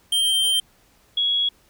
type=tone pair in turn; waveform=square / sine; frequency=3149 / 3336 Hz; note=G7 / G#7; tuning=+7 / +7 cents; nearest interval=minor second; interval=100 cents; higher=second; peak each=-18 dBFS; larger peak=neither; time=0.12-0.6 / 1.17-1.49 s; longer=first; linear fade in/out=5 ms; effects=pink hiss -58 dBFS RMS until 1.69 s